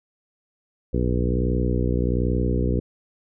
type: harmonic tone with a mistuned harmonic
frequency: 61.3 Hz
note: B1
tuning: 12 cents flat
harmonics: 1 / 2 / 3 / 4 / 5 / 6 / 7 / 8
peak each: -23 / -26 / -28 / -29 / -30 / -31 / -31 / -32 dBFS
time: 0.93-2.8 s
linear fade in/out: 10 ms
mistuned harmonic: 1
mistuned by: +26 cents
effects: none